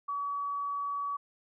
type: tone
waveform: sine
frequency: 1137 Hz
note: C#6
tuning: 44 cents sharp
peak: -31 dBFS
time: 0.08-1.17 s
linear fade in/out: 10 ms
effects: none